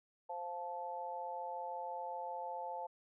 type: harmonic tone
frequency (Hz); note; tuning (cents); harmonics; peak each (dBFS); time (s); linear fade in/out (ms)
174.61; F3; 0; 3 / 4 / 5; -46 / -46 / -42; 0.29-2.87; 10
effects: none